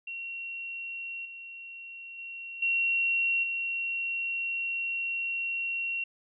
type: tone with level steps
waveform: sine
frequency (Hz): 2737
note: F7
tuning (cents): -36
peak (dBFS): -35 / -41 / -38 / -24 / -29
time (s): 0.07-6.04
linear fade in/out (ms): 5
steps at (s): 1.25 / 2.18 / 2.62 / 3.43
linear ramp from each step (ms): 5
effects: none